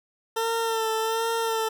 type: tone with vibrato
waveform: 20% pulse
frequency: 450 Hz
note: A4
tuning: 39 cents sharp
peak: -19 dBFS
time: 0.36-1.69 s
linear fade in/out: 10 ms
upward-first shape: sine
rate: 1.3 Hz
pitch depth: 31 cents each way
effects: none